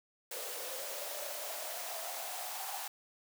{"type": "noise with high-pass filter sweep", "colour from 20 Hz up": "white", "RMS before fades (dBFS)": -41, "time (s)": [0.31, 2.88], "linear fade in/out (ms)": 5, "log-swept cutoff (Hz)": [490, 800], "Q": 6.9, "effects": []}